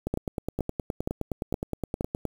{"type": "two click trains", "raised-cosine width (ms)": 2, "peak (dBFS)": [-13, -15], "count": [5, 22], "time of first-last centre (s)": [[0.14, 2.009], [0.07, 2.253]], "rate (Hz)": [2.14, 9.62], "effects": ["7-bit"]}